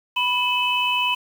sine tone cluster, 988 / 2584 / 3006 Hz, B5 / E7 / F#7, 0 / -35 / +27 cents, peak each -23 dBFS, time 0.16-1.15 s, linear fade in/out 10 ms, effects 7-bit

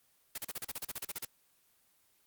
white noise bursts, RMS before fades -38 dBFS, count 14, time 0.35-1.252 s, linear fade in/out 5 ms, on 31 ms, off 36 ms, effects white hiss -70 dBFS RMS until 2.26 s + Opus 24 kbps

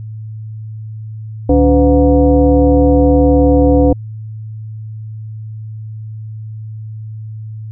sine tone with frequency modulation, 286.1 Hz, D4, 45 cents flat, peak -6 dBFS, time 1.49-3.93 s, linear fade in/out 5 ms, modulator 217 Hz, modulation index 1.3, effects added 109 Hz sine -24 dBFS peak until 7.71 s

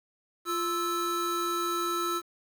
square tone pair together, 347.5 / 1315 Hz, F4 / E6, -9 / -5 cents, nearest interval octave + major seventh, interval 2304 cents, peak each -33 / -30 dBFS, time 0.45-2.22 s, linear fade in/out 50 ms, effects 9-bit

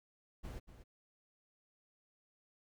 brown noise with echo, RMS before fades -45 dBFS, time 0.43-0.6 s, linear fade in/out 20 ms, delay 240 ms, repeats 1, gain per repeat -11 dB, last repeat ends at 0.84 s, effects none

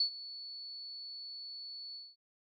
sine tone with ADSR envelope, 4435 Hz, C#8, in tune, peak -25 dBFS, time 0-2.16 s, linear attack 4 ms, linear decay 91 ms, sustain -18 dB, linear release 210 ms, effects none

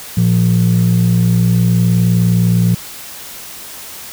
sine tone pair together, 115.05 / 174.61 Hz, A#2 / F3, -22 / 0 cents, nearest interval perfect fifth, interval 722 cents, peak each -10 dBFS, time 0.17-2.75 s, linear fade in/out 5 ms, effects tanh soft clip ceiling -5 dBFS + white hiss -31 dBFS RMS until 4.12 s

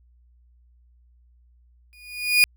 35% pulse tone with exponential growth, 2455 Hz, D#7, 24 cents flat, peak -9 dBFS, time 1.93-2.44 s, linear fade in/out 0 ms, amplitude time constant 110 ms, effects added 60 Hz sine -54 dBFS peak until 2.56 s

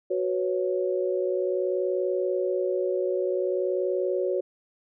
sine chord, F# suspended fourth, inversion none, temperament equal, 370 / 493.9 / 554.4 Hz, F#4 / B4 / C#5, 0 / 0 / 0 cents, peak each -26 / -31 / -28 dBFS, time 0.1-4.41 s, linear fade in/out 10 ms, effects none

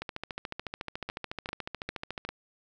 two click trains, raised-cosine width 0.3 ms, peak -19 / -20 dBFS, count 32 / 4, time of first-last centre 0.02-2.25 / 1.09-2.29 s, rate 13.9 / 2.5 Hz, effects none

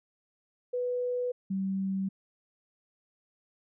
sine tone pair in turn, 493.9 / 192.64 Hz, B4 / G3, 0 / -30 cents, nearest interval octave + major third, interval 1630 cents, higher first, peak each -28 dBFS, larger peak neither, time 0.73-1.32 / 1.5-2.09 s, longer neither, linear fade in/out 10 ms, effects none

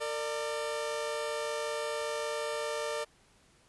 sawtooth tone pair together, 456.8 / 594 Hz, A#4 / D5, -35 / +20 cents, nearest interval perfect fourth, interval 455 cents, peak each -32 / -31 dBFS, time 0-3.05 s, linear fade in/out 20 ms, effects pink hiss -64 dBFS RMS until 3.68 s + resampled to 24000 Hz

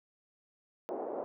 pink band-pass noise, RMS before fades -38 dBFS, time 0.89-1.24 s, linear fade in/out 0 ms, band 360 to 710 Hz, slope 24 dB/octave, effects none

